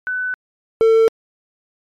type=tone pair in turn; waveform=sine / triangle; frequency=1500 / 448.9 Hz; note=F#6 / A4; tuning=+23 / +35 cents; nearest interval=octave + major sixth; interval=2088 cents; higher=first; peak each=-19 / -7 dBFS; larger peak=second; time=0.07-0.34 / 0.81-1.08 s; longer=neither; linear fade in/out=0 ms; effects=MP3 64 kbps